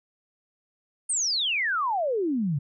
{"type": "exponential sweep", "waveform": "sine", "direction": "down", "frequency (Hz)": [9090, 132.6], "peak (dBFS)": -23, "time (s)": [1.09, 2.59], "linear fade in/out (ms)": 10, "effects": []}